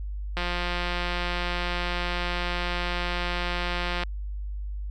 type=click train; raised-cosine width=0.3 ms; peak=-13 dBFS; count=646; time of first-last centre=0.37-4.035 s; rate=176 Hz; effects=added 50 Hz sine -30 dBFS peak until 4.9 s